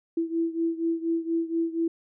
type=beating tone pair; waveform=sine; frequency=330 / 334.2 Hz; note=E4 / E4; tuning=+2 / +24 cents; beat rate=4.2 Hz; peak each=-26 / -29 dBFS; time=0.17-1.88 s; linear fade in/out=5 ms; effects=none